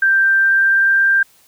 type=tone with pitch glide; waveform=sine; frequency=1573 to 1583.9 Hz; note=G6 to G6; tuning=+6 to +17 cents; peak=-10 dBFS; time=0.02-1.23 s; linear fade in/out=5 ms; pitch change=+11 cents; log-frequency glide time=0.21-1.1 s; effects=white hiss -52 dBFS RMS until 1.47 s